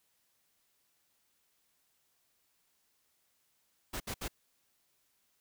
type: noise bursts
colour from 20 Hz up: pink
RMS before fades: -38 dBFS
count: 3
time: 3.93-4.282 s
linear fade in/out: 10 ms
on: 72 ms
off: 68 ms
effects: white hiss -75 dBFS RMS until 5.4 s